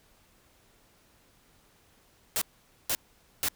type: noise bursts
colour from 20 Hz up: white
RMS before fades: -28 dBFS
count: 3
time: 2.36-3.485 s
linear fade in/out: 0 ms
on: 55 ms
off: 480 ms
effects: pink hiss -63 dBFS RMS until 3.55 s